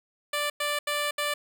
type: tone bursts at uneven times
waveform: 10% pulse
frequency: 587.3 Hz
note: D5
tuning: in tune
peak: -18 dBFS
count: 4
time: 0.33-0.5 / 0.6-0.79 / 0.87-1.11 / 1.18-1.34 s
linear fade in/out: 5 ms
effects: none